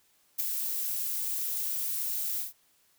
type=noise with ADSR envelope; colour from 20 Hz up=violet; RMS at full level=-26 dBFS; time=0.38-2.53 s; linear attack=21 ms; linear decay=7 ms; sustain=-6 dB; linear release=140 ms; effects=white hiss -67 dBFS RMS until 2.98 s